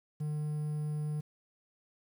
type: tone with quantisation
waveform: triangle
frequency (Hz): 150.8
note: D3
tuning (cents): +46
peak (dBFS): -30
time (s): 0.2-1.21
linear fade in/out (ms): 10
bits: 10
effects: none